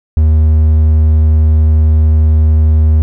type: tone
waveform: triangle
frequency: 77.78 Hz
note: D#2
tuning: in tune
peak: -3 dBFS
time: 0.17-3.02 s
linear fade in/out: 0 ms
effects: none